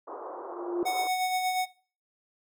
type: band-pass noise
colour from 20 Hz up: pink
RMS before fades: -40 dBFS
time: 0.07-1.08 s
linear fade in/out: 10 ms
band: 350 to 1200 Hz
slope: 48 dB/octave
type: tone with exponential growth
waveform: sine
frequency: 349.2 Hz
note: F4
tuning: in tune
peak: -23 dBFS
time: 0.18-0.83 s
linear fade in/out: 1 ms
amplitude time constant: 140 ms
type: tone with tremolo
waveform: square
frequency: 740 Hz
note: F#5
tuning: in tune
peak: -25 dBFS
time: 0.85-1.66 s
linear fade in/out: 20 ms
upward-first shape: sine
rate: 8.4 Hz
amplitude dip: 40%
effects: noise-tail reverb RT60 0.4 s tail -19 dB re dry